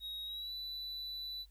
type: tone with pitch glide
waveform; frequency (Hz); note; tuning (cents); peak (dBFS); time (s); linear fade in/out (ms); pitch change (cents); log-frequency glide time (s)
triangle; 3788 to 3974; A#7 to B7; +27 to +10; -39; 0-1.46; 50; +83; 0.25-0.53
effects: added 50 Hz sine -58 dBFS peak until 1.5 s + white hiss -75 dBFS RMS until 1.5 s